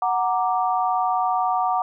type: chord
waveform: sine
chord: Gb augmented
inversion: none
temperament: equal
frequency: 740 / 932.3 / 1174.7 Hz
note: Gb5 / Bb5 / D6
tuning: 0 / 0 / 0 cents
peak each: -21 / -25 / -25 dBFS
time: 0.02-1.82 s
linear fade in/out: 2 ms
effects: none